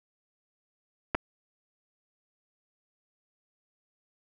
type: clicks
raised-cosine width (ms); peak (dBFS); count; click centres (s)
0.5; -14 / -11; 2; 1.147 / 1.15
effects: none